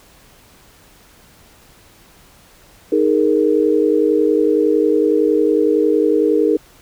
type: chord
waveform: sine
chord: D# suspended fourth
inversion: none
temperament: equal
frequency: 311.1 / 415.3 / 466.2 Hz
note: D#4 / G#4 / A#4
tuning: 0 / 0 / 0 cents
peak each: -16 dBFS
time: 2.92-6.57 s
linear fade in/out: 5 ms
effects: pink hiss -48 dBFS RMS until 6.81 s